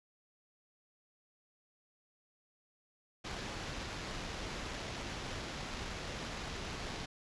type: noise with sample-and-hold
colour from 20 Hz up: pink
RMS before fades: -42 dBFS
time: 3.24-7.06 s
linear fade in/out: 10 ms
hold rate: 8820 Hz
effects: resampled to 22050 Hz